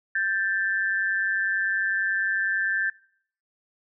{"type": "tone pair together", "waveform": "sine", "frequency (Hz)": [1569, 1760], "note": ["G6", "A6"], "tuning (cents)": [1, 0], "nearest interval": "major second", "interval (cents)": 199, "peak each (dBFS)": [-25, -25], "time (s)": [0.15, 2.9], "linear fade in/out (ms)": 5, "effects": ["noise-tail reverb RT60 0.6 s tail -23 dB re dry"]}